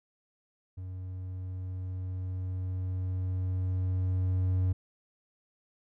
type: tone with level ramp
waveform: triangle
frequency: 92.5 Hz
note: F#2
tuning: in tune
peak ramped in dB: -35 to -22 dBFS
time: 0.77-4.73 s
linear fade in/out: 10 ms
effects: none